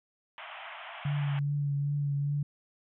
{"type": "band-pass noise", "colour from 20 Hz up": "pink", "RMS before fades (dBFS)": -44, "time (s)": [0.38, 1.39], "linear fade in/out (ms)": 0, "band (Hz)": [630, 3300], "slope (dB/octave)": 96}
{"type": "tone with vibrato", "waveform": "sine", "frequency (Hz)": 143.2, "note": "D3", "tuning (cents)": -43, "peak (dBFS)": -27, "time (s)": [1.05, 2.43], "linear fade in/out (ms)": 5, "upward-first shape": "triangle", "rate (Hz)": 2.5, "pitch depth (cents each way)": 26}
{"effects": []}